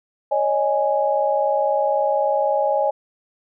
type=chord; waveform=sine; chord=C# suspended second; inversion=none; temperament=equal with one note detuned; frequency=554.4 / 614.4 / 830.6 Hz; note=C#5 / D#5 / G#5; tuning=0 / -22 / 0 cents; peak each=-21 dBFS; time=0.31-2.91 s; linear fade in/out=10 ms; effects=none